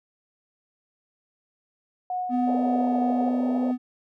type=tone with tremolo; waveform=sine; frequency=730 Hz; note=F#5; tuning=24 cents flat; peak=-25 dBFS; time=2.1-3.29 s; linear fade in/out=2 ms; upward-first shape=sine; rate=3.5 Hz; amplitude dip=30%
type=tone with vibrato; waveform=triangle; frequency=250 Hz; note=B3; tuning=21 cents sharp; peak=-20 dBFS; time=2.29-3.78 s; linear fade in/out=50 ms; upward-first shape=triangle; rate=1 Hz; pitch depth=10 cents each way
type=band-pass noise; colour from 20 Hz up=pink; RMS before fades=-33 dBFS; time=2.47-3.72 s; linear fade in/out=10 ms; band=470 to 750 Hz; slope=48 dB/octave
effects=none